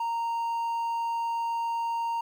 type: tone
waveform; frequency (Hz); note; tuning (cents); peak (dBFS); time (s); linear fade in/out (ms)
triangle; 927; A#5; -10; -25; 0-2.21; 5
effects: 10-bit